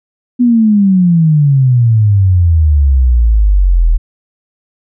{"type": "exponential sweep", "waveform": "sine", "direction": "down", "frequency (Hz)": [250, 38.89], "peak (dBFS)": -5, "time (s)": [0.39, 3.98], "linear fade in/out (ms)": 20, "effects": []}